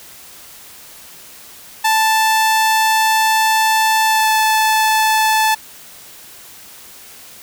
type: tone with pitch glide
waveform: sawtooth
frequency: 880 to 873.4 Hz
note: A5 to A5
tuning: 0 to -13 cents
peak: -8 dBFS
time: 1.84-5.55 s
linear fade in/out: 10 ms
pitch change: -13 cents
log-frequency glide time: 4.05-4.29 s
effects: white hiss -39 dBFS RMS until 7.42 s